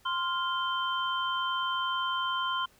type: tone cluster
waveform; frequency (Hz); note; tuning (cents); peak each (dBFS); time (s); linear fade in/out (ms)
sine; 1043 / 1401 / 3110; C6 / F6 / G7; -6 / +5 / -14; -30 / -34 / -34; 0.05-2.66; 10
effects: pink hiss -62 dBFS RMS until 2.79 s